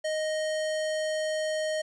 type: tone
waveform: square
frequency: 622.3 Hz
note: D#5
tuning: in tune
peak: -28 dBFS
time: 0.04-1.82 s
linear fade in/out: 10 ms
effects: resampled to 22050 Hz + 11-bit